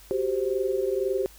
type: tone cluster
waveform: sine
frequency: 373.3 / 395.2 / 523 Hz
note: F#4 / G4 / C5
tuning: +15 / +14 / -1 cents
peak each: -29 / -26 / -29 dBFS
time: 0.11-1.26 s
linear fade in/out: 0 ms
effects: added 50 Hz sine -51 dBFS peak until 1.38 s + white hiss -52 dBFS RMS until 1.38 s